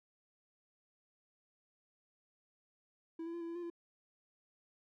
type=tone with pitch steps; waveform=triangle; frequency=328.4 / 335.5 / 342.3 / 334.5 / 336.7 / 349 / 340.6 Hz; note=E4 / E4 / F4 / E4 / E4 / F4 / F4; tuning=-6 / +31 / -35 / +25 / +37 / -1 / -43 cents; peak=-38 dBFS; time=3.19-3.701 s; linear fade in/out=5 ms; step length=73 ms; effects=none